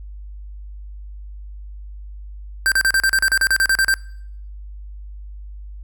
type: tone bursts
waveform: square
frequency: 1568 Hz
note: G6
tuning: in tune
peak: -14 dBFS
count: 14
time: 2.66-3.94 s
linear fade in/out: 0 ms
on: 58 ms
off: 36 ms
effects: noise-tail reverb RT60 0.7 s tail -24 dB re dry + added 50 Hz sine -32 dBFS peak until 5.83 s